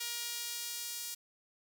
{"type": "tone with high-pass filter sweep", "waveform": "sawtooth", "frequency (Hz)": 473.3, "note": "A#4", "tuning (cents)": 26, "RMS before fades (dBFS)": -40, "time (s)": [0, 1.15], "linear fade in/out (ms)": 10, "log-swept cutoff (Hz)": [3300, 5700], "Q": 0.72, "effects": []}